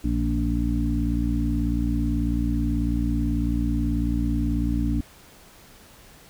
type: harmonic tone with a mistuned harmonic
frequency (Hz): 58.27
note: A#1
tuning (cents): 0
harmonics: 1 / 2 / 3 / 4 / 5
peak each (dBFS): -24 / -30 / -32 / -28 / -27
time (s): 0.04-5.01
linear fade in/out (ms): 5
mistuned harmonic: 3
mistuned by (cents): -17
effects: pink hiss -50 dBFS RMS until 6.29 s